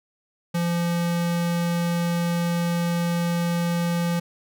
square tone, 171.6 Hz, F3, 30 cents flat, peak -22 dBFS, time 0.54-4.2 s, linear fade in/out 10 ms, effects none

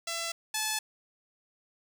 5% pulse tone pair in turn, 671 / 865.1 Hz, E5 / A5, +31 / -30 cents, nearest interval major third, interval 439 cents, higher second, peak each -21 / -17 dBFS, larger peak second, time 0.07-0.32 / 0.54-0.79 s, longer neither, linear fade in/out 5 ms, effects none

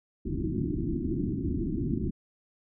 white low-pass noise, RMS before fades -30 dBFS, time 0.25-2.11 s, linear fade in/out 10 ms, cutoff 360 Hz, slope 96 dB/octave, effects none

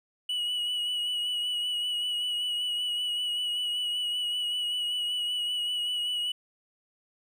triangle tone with vibrato, 2931 Hz, F#7, 17 cents flat, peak -26 dBFS, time 0.29-6.32 s, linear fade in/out 5 ms, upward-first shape sine, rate 5.2 Hz, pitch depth 26 cents each way, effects none

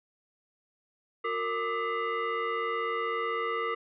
sine tone with frequency modulation, 363 Hz, F#4, 33 cents flat, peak -28 dBFS, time 1.24-3.75 s, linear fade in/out 10 ms, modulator 822 Hz, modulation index 2, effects none

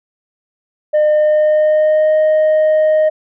sine tone with pitch glide, 606 to 620.5 Hz, D#5 to D#5, -46 to -5 cents, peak -6 dBFS, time 0.93-3.1 s, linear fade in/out 20 ms, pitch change +41 cents, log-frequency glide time 1.11-2.15 s, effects tanh soft clip ceiling -8 dBFS

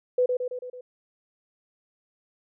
sine tone with echo, 499.3 Hz, B4, 19 cents sharp, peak -18 dBFS, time 0.18-0.26 s, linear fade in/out 5 ms, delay 110 ms, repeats 5, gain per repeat -4 dB, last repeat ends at 0.81 s, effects none

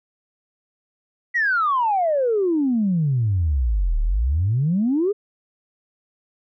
sine exponential two-way sweep, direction down then up, 1975.5 to 35.74 to 430.2 Hz, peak -16 dBFS, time 1.34-5.13 s, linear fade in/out 20 ms, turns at 4 s, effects tanh soft clip ceiling -12 dBFS

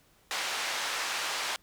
pink band-pass noise, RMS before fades -33 dBFS, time 0.31-1.56 s, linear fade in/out 0 ms, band 970 to 6300 Hz, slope 12 dB/octave, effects pink hiss -64 dBFS RMS until 1.62 s

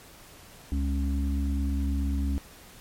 harmonic tone, 69.3 Hz, C#2, in tune, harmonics 1 / 3 / 4, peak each -25 / -35 / -33 dBFS, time 0.72-2.38 s, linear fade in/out 0 ms, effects pink hiss -50 dBFS RMS until 2.8 s + MP3 64 kbps

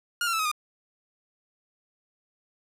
sawtooth tone with pitch steps, 1422 / 1368 / 1316.1 / 1266.1 / 1218.1 Hz, F6 / F6 / E6 / D#6 / D#6, +31 / -36 / -3 / +30 / -37 cents, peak -21 dBFS, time 0.21-0.515 s, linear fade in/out 2 ms, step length 61 ms, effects resampled to 32000 Hz + 9-bit

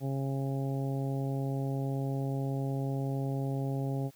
harmonic tone, 136.1 Hz, C#3, 31 cents flat, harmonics 1 / 2 / 3 / 4 / 5 / 6, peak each -31 / -37 / -41 / -43 / -45 / -47 dBFS, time 0-4.11 s, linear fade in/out 50 ms, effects white hiss -62 dBFS RMS until 4.15 s

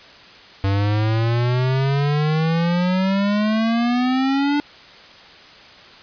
square exponential sweep, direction up, 96.9 to 293.7 Hz, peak -17 dBFS, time 0.64-4.6 s, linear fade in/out 0 ms, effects white hiss -43 dBFS RMS until 6.02 s + resampled to 11025 Hz

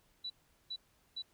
sine tone bursts, 3951 Hz, B7, in tune, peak -38 dBFS, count 3, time 0.24-1.223 s, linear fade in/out 10 ms, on 61 ms, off 400 ms, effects pink hiss -71 dBFS RMS until 1.33 s

